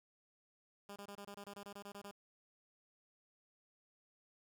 10% pulse tone bursts, 201.8 Hz, G#3, 49 cents flat, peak -40 dBFS, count 13, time 0.89-2.112 s, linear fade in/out 2 ms, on 70 ms, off 26 ms, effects none

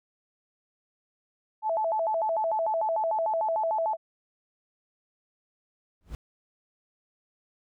sine tone with vibrato, 756 Hz, F#5, 37 cents sharp, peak -24 dBFS, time 1.62-3.97 s, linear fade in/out 50 ms, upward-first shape square, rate 6.7 Hz, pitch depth 240 cents each way
brown noise with exponential growth, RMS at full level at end -33 dBFS, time 6.01-6.15 s, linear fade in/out 0 ms, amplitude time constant 30 ms
effects none

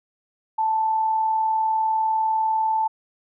sine tone with amplitude modulation, 880 Hz, A5, in tune, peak -17 dBFS, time 0.58-2.88 s, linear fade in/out 10 ms, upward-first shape sine, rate 40 Hz, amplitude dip 35%, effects none

